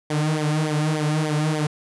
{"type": "tone with flanger", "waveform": "sawtooth", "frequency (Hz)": 153.1, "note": "D#3", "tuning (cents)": -28, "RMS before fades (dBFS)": -22, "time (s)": [0.1, 1.67], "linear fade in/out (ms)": 5, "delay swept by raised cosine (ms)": [0.72, 4.62], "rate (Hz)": 3.4, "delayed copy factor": -0.85, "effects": ["resampled to 24000 Hz"]}